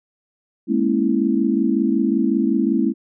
sine chord, A# half-diminished seventh, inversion third, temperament equal with one note detuned, 207.7 / 233.1 / 273.1 / 329.6 Hz, G#3 / A#3 / C#4 / E4, 0 / 0 / -26 / 0 cents, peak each -21 dBFS, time 0.67-2.94 s, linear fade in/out 50 ms, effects none

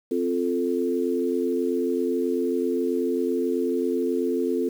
sine chord, F major, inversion second, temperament equal, 261.6 / 349.2 / 440 Hz, C4 / F4 / A4, 0 / 0 / 0 cents, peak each -26 dBFS, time 0.11-4.69 s, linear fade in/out 5 ms, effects 8-bit

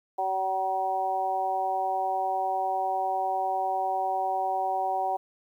harmonic tone, 190 Hz, F#3, 46 cents sharp, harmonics 2 / 3 / 4 / 5, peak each -37 / -35 / -26 / -34 dBFS, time 0.18-5.17 s, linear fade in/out 10 ms, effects 10-bit

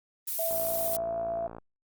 violet noise, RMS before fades -31 dBFS, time 0.27-0.97 s, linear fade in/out 10 ms
sine tone with pitch glide, 659.3 to 673.5 Hz, E5 to E5, 0 to +37 cents, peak -29 dBFS, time 0.39-1.47 s, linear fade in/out 2 ms, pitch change +37 cents, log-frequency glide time 0.55-1.21 s
click train, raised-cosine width 1 ms, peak -28 dBFS, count 62, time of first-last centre 0.51-1.584 s, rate 56.8 Hz
effects Opus 24 kbps

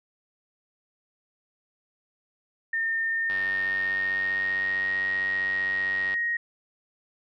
sine tone with pitch glide, 1817 to 1878.9 Hz, A#6 to A#6, -45 to +13 cents, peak -24 dBFS, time 2.73-6.37 s, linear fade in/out 5 ms, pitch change +58 cents, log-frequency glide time 3.08-5.01 s
click train, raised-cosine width 0.3 ms, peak -22 dBFS, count 272, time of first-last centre 3.3-6.141 s, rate 95.4 Hz
effects none

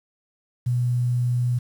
sine tone with quantisation, 122.6 Hz, B2, 12 cents flat, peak -19 dBFS, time 0.66-1.59 s, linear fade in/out 10 ms, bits 8, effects none

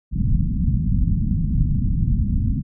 pink low-pass noise, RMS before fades -19 dBFS, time 0.11-2.63 s, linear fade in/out 50 ms, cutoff 230 Hz, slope 48 dB/octave, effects none

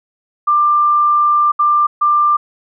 sine tone bursts at uneven times, 1188 Hz, D6, 20 cents sharp, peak -9 dBFS, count 3, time 0.47-1.52 / 1.59-1.87 / 2.01-2.37 s, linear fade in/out 10 ms, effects none

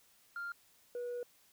sine tone pair in turn, 1396.9 / 485.5 Hz, F6 / B4, 0 / -30 cents, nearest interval octave + tritone, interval 1830 cents, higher first, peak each -37 / -35 dBFS, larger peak second, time 0.36-0.52 / 0.95-1.23 s, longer second, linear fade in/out 2 ms, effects tanh soft clip ceiling -36 dBFS + white hiss -67 dBFS RMS until 1.52 s

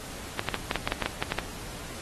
clicks, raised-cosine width 0.3 ms, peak -10 dBFS, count 12, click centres 0.394 / 0.487 / 0.543 / 0.712 / 0.757 / 0.875 / 0.921 / 1.023 / 1.06 / 1.225 / 1.321 / 1.387 s, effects pink hiss -41 dBFS RMS until 2.01 s + AAC 32 kbps

